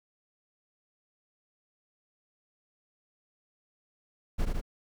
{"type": "noise with echo", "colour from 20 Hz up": "brown", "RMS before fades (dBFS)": -26, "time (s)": [4.38, 4.46], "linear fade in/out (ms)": 20, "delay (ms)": 77, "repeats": 2, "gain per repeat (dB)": -2, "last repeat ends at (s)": 4.614, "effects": []}